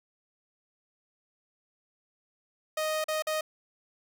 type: tone with dropouts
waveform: sawtooth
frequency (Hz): 622.3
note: D#5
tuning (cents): 0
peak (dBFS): -24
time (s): 2.77-3.41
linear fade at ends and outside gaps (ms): 5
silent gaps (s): 3.042-3.083 / 3.223-3.269
effects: none